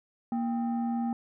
sine tone pair together, 235.3 / 791 Hz, A#3 / G5, +16 / +15 cents, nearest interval octave + major sixth, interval 2099 cents, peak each -26 / -33 dBFS, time 0.32-1.13 s, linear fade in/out 2 ms, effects tanh soft clip ceiling -24 dBFS

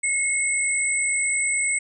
sine tone pair together, 2175 / 8071 Hz, C#7 / B8, -33 / +37 cents, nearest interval octave + major seventh, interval 2270 cents, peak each -23 dBFS, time 0.03-1.79 s, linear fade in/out 10 ms, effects none

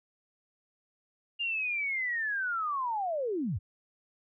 sine linear sweep, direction down, 2830 to 68 Hz, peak -29 dBFS, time 1.39-3.59 s, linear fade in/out 20 ms, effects none

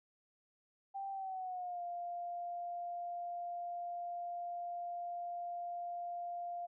sine tone with pitch glide, 784 to 698.5 Hz, G5 to F5, 0 to 0 cents, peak -39 dBFS, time 0.94-6.67 s, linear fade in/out 20 ms, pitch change -200 cents, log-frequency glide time 1.11-1.82 s, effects none

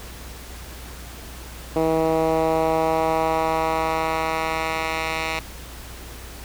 10% pulse tone with band-pass filter sweep, 160.7 Hz, E3, 44 cents flat, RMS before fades -22 dBFS, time 1.76-5.39 s, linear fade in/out 2 ms, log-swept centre 440 to 2400 Hz, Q 1.1, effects added 60 Hz sine -38 dBFS peak until 6.44 s + pink hiss -40 dBFS RMS until 6.44 s

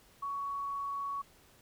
sine tone, 1119 Hz, C#6, 16 cents sharp, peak -34 dBFS, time 0.22-1.22 s, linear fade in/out 10 ms, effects pink hiss -62 dBFS RMS until 1.61 s

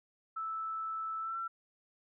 sine tone with pitch glide, 1315 to 1348.1 Hz, E6 to E6, -5 to +38 cents, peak -35 dBFS, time 0.36-1.48 s, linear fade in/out 10 ms, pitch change +43 cents, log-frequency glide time 1.2-1.37 s, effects none

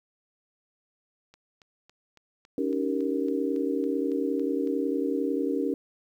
click train, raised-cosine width 0.2 ms, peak -35 dBFS, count 13, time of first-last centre 1.34-4.673 s, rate 3.6 Hz
sine chord, Eb dominant seventh, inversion third, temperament just, 280 / 311.1 / 388.9 / 466.7 Hz, Db4 / Eb4 / G4 / Bb4, +18 / 0 / -14 / +2 cents, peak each -28 / -32 / -31 / -31 dBFS, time 2.58-5.74 s, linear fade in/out 2 ms
effects 10-bit

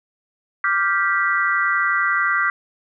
sine chord, G dominant seventh, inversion second, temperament equal with one note detuned, 1174.7 / 1396.9 / 1568 / 1960.8 Hz, D6 / F6 / G6 / B6, 0 / 0 / 0 / -13 cents, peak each -22 dBFS, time 0.64-2.5 s, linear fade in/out 2 ms, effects none

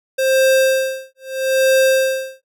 square tone with tremolo, 528 Hz, C5, 16 cents sharp, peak -11 dBFS, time 0.18-2.44 s, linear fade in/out 10 ms, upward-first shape sine, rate 0.78 Hz, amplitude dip 100%, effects none

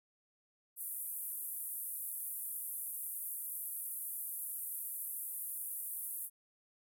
pink band-pass noise, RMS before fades -42 dBFS, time 0.76-6.3 s, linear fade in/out 50 ms, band 10000 to 15000 Hz, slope 48 dB/octave, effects none

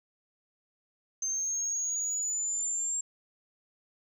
sine exponential sweep, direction up, 6272 to 7459 Hz, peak -28 dBFS, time 1.22-3.01 s, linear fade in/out 5 ms, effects tanh soft clip ceiling -24 dBFS

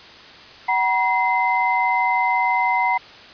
sine tone cluster, 753 / 959 / 2065 Hz, F#5 / A#5 / C7, +30 / +49 / -23 cents, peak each -22 / -19 / -22 dBFS, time 0.68-2.98 s, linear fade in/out 10 ms, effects white hiss -42 dBFS RMS until 3.33 s + resampled to 11025 Hz

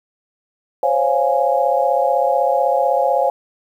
sine chord, Db major seventh, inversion third, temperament equal with one note detuned, 523.3 / 559.2 / 698.5 / 830.6 Hz, C5 / Db5 / F5 / Ab5, 0 / +15 / 0 / 0 cents, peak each -19 dBFS, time 0.83-3.3 s, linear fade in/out 2 ms, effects 8-bit

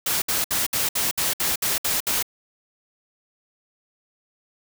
white noise bursts, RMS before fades -23 dBFS, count 10, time 0.06-2.227 s, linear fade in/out 5 ms, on 160 ms, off 63 ms, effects none

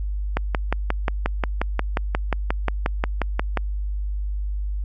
click train, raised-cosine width 0.5 ms, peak -6 dBFS, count 19, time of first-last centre 0.37-3.573 s, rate 5.62 Hz, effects added 50 Hz sine -23 dBFS peak until 4.84 s

